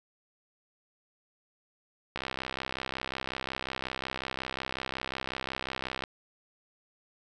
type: click train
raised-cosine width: 0.3 ms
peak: -17 dBFS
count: 255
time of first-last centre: 2.16-6.038 s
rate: 65.5 Hz
effects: none